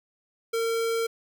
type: tone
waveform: square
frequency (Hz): 456.9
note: A#4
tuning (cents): -35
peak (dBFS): -25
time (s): 0.53-1.07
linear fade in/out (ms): 10
effects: none